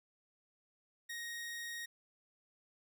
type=tone; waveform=sawtooth; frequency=1873 Hz; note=A#6; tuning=8 cents sharp; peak=-38 dBFS; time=1.09-1.86 s; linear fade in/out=10 ms; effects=none